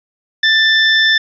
25% pulse tone, 1770 Hz, A6, 10 cents sharp, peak -5 dBFS, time 0.43-1.18 s, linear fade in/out 5 ms, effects resampled to 16000 Hz

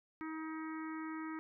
harmonic tone, 316.8 Hz, D#4, 31 cents sharp, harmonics 1 / 3 / 4 / 5 / 6 / 7, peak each -41 / -51 / -49 / -55 / -53 / -56 dBFS, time 0.21-1.39 s, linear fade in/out 0 ms, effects none

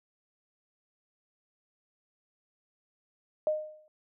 sine tone with exponential decay, 615 Hz, D#5, 20 cents flat, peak -22 dBFS, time 3.47-3.88 s, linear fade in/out 1 ms, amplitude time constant 89 ms, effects none

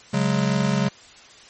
square chord, C# suspended fourth, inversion none, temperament just, 138.59 / 184.79 / 207.9 Hz, C#3 / F#3 / G#3, 0 / -2 / +2 cents, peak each -24 dBFS, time 0.13-0.89 s, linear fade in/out 10 ms, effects white hiss -47 dBFS RMS until 1.49 s + MP3 32 kbps

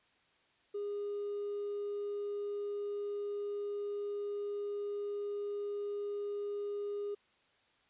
triangle tone with hard clipping, 409 Hz, G#4, 26 cents flat, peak -35 dBFS, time 0.74-7.15 s, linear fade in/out 10 ms, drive 2 dB, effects white hiss -70 dBFS RMS until 7.89 s + resampled to 8000 Hz

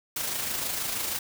white noise with amplitude modulation, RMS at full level -29 dBFS, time 0.16-1.19 s, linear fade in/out 5 ms, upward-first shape sine, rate 26.3 Hz, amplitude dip 40%, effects none

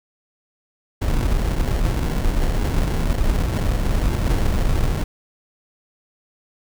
brown noise with sample-and-hold, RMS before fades -19 dBFS, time 1.01-5.04 s, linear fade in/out 10 ms, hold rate 1225 Hz, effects none

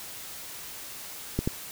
clicks, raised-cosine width 3 ms, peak -12 dBFS, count 2, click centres 1.39 / 1.475 s, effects white hiss -41 dBFS RMS until 1.71 s

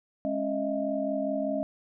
sine tone cluster, 208 / 274.6 / 621 / 666 Hz, G#3 / C#4 / D#5 / E5, +3 / -16 / -3 / +18 cents, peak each -35 / -31 / -30 / -36 dBFS, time 0.25-1.63 s, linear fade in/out 0 ms, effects none

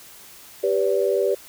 sine chord, G major, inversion none, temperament equal with one note detuned, 392 / 493.9 / 573.9 Hz, G4 / B4 / D5, 0 / 0 / -40 cents, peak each -21 / -23 / -23 dBFS, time 0.63-1.35 s, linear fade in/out 10 ms, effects white hiss -45 dBFS RMS until 1.48 s

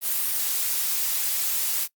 blue noise, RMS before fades -25 dBFS, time 0.01-1.88 s, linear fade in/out 50 ms, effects noise-tail reverb RT60 0.1 s tail -21 dB re dry + Opus 32 kbps

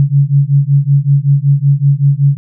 sine beating tone pair, 138 / 143.3 Hz, C#3 / D3, -7 / -42 cents, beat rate 5.3 Hz, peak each -10 dBFS, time 0-2.37 s, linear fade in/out 0 ms, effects none

